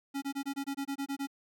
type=tone bursts; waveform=square; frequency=277.2 Hz; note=C#4; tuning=in tune; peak=-33 dBFS; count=11; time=0.14-1.272 s; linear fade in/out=20 ms; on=82 ms; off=23 ms; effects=none